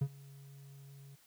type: tone with ADSR envelope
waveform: triangle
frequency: 138.59 Hz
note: C#3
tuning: in tune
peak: -25 dBFS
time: 0.01-1.16 s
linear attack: 9 ms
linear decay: 59 ms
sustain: -24 dB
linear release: 14 ms
effects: white hiss -66 dBFS RMS until 1.26 s